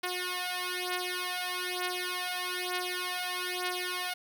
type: beating tone pair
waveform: 5% pulse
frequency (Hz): 360.7 / 361.8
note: F#4 / F#4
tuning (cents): -44 / -39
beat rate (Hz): 1.1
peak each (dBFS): -24 / -23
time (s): 0.03-4.14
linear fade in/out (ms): 10
effects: none